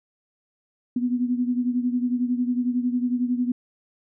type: beating tone pair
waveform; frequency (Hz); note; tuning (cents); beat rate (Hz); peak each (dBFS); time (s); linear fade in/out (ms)
sine; 244.4 / 255.4; B3 / C4; -18 / -42; 11; -22 / -27; 0.96-3.52; 5
effects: none